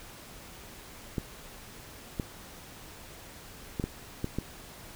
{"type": "clicks", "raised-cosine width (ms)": 3, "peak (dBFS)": -17, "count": 6, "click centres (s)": [1.182, 2.198, 3.798, 3.84, 4.244, 4.386], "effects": ["pink hiss -48 dBFS RMS until 4.95 s"]}